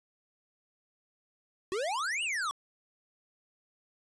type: exponential two-way sweep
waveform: square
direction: up then down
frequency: 358.4 to 2960 to 1100 Hz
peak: -31 dBFS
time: 1.72-2.51 s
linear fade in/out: 0 ms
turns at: 2.23 s
effects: resampled to 22050 Hz + 11-bit